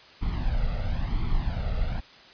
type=noise with flanger; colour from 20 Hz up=brown; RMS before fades=-26 dBFS; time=0.21-2.01 s; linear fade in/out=20 ms; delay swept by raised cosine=0.89 to 1.52 ms; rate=0.98 Hz; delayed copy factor=+0.85; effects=white hiss -50 dBFS RMS until 2.33 s + resampled to 11025 Hz